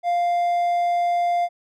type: tone with hard clipping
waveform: triangle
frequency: 698.5 Hz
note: F5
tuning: in tune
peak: -19 dBFS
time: 0.03-1.49 s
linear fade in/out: 50 ms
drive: 6 dB
effects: none